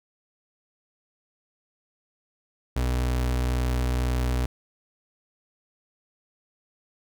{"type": "tone", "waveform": "35% pulse", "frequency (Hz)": 62, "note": "B1", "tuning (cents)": 7, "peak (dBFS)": -21, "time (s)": [2.76, 4.46], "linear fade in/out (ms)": 5, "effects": []}